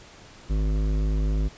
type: tone with hard clipping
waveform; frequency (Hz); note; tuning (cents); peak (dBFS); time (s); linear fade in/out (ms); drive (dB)
sine; 51.91; G#1; 0; -23; 0.49-1.49; 20; 14
effects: pink hiss -48 dBFS RMS until 1.57 s + resampled to 16000 Hz